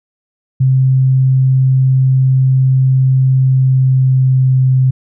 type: tone with pitch glide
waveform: sine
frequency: 131.4 to 130.19 Hz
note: C3 to C3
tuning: +8 to -8 cents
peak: -7 dBFS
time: 0.6-4.91 s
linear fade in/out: 10 ms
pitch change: -16 cents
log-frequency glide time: 3.36-4.68 s
effects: none